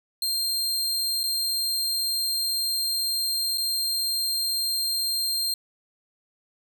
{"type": "tone with dropouts", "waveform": "sawtooth", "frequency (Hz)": 4186, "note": "C8", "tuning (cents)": 0, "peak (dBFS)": -21, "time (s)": [0.22, 5.54], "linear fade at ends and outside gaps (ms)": 2, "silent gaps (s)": [[1.233, 1.238], [3.575, 3.58]], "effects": []}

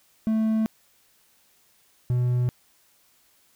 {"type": "tone pair in turn", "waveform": "triangle", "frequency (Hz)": [220, 123.47], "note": ["A3", "B2"], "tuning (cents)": [0, 0], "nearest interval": "minor seventh", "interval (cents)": 1000, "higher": "first", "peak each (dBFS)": -18, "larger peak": "neither", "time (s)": [[0.27, 0.66], [2.1, 2.49]], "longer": "neither", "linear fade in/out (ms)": 0, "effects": ["white hiss -62 dBFS RMS until 3.55 s"]}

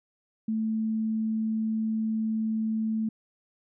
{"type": "tone", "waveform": "sine", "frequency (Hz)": 220.2, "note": "A3", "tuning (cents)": 2, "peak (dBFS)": -25, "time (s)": [0.48, 3.09], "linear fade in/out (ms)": 5, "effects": []}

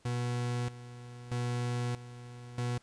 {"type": "tone with tremolo", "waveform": "40% pulse", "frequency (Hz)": 121.7, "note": "B2", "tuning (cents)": -25, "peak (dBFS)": -30, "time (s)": [0.05, 2.78], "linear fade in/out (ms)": 5, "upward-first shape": "square", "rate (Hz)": 0.79, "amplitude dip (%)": 80, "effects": ["pink hiss -65 dBFS RMS until 2.82 s", "resampled to 22050 Hz"]}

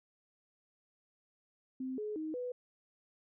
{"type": "tone with pitch steps", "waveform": "sine", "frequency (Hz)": [259.9, 423.6, 313, 495.3], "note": ["C4", "G#4", "D#4", "B4"], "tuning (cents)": [-11, 34, 10, 5], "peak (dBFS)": -36, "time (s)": [1.8, 2.52], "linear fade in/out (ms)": 5, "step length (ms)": 180, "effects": []}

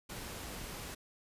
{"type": "noise", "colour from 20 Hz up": "pink", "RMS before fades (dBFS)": -44, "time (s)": [0.09, 0.95], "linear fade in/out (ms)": 10, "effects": ["resampled to 32000 Hz"]}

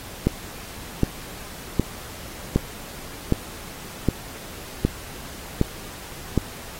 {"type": "click train", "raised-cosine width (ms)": 3, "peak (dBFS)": -4, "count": 9, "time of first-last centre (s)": [0.27, 6.377], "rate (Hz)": 1.31, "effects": ["pink hiss -39 dBFS RMS until 6.79 s", "AAC 48 kbps"]}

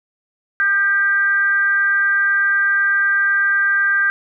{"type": "tone with frequency modulation", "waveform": "sine", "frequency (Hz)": 1582, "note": "G6", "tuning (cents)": 15, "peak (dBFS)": -13, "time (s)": [0.6, 4.1], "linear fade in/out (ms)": 0, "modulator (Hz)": 362, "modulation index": 0.44, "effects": []}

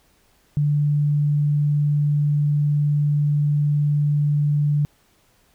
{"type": "tone", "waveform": "sine", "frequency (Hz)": 146.83, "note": "D3", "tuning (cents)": 0, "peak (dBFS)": -16, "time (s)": [0.57, 4.85], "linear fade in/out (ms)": 0, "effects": ["pink hiss -60 dBFS RMS until 5.54 s"]}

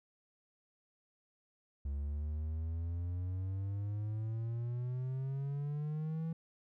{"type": "exponential sweep", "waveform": "triangle", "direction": "up", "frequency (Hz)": [69.2, 164.81], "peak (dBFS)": -33, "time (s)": [1.85, 6.33], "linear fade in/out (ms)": 5, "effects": []}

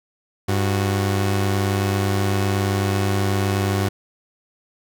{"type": "tone pair together", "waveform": "sawtooth", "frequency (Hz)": [98.9, 367.6], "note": ["G2", "F#4"], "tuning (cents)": [16, -11], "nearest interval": "octave + major seventh", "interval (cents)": 2273, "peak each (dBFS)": [-15, -22], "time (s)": [0.48, 3.89], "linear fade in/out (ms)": 10, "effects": []}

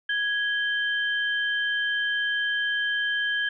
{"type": "tone pair together", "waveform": "sine", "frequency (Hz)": [1661.2, 3121], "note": ["G#6", "G7"], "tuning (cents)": [0, -8], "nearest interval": "major seventh", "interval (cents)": 1092, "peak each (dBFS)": [-24, -30], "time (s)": [0.09, 3.49], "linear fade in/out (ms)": 5, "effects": []}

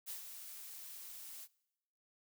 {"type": "noise with ADSR envelope", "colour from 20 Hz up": "blue", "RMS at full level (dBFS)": -43, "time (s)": [0.06, 1.48], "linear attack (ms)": 32, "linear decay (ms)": 120, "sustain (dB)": -7, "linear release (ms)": 50, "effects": ["noise-tail reverb RT60 0.9 s tail -23 dB re dry"]}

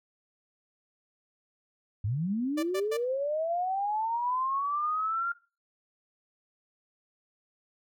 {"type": "linear sweep", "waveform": "sine", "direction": "up", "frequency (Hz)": [92.5, 1400], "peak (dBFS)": -27, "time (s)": [2.04, 5.32], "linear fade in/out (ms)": 5}
{"type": "tone bursts", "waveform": "sawtooth", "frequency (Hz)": 587.3, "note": "D5", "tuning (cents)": 0, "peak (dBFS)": -28, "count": 3, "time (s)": [2.57, 2.973], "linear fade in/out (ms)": 10, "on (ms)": 61, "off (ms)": 110}
{"effects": ["noise-tail reverb RT60 0.3 s tail -18 dB re dry"]}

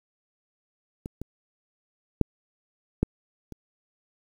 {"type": "clicks", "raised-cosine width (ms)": 3, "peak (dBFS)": [-21, -21, -6, -8, -26], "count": 5, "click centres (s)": [1.059, 1.216, 2.213, 3.03, 3.523], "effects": ["8-bit"]}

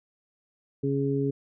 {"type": "harmonic tone", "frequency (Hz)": 138.59, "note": "C#3", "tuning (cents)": 0, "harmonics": [1, 2, 3], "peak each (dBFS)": [-28, -28, -28], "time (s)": [0.83, 1.31], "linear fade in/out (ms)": 10, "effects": []}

